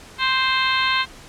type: harmonic tone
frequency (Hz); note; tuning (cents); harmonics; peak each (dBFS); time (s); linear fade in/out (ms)
523; C5; -1; 2 / 3 / 4 / 5 / 6 / 7 / 8; -22 / -24 / -25 / -26 / -27 / -27 / -28; 0.18-1.06; 50
effects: pink hiss -43 dBFS RMS until 1.28 s + low-pass 9000 Hz 12 dB/octave